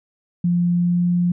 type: tone with pitch glide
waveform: sine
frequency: 174.61 to 175.82 Hz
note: F3 to F3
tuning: 0 to +12 cents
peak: -15 dBFS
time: 0.44-1.32 s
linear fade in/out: 5 ms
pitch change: +12 cents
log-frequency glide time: 0.71-1.07 s
effects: none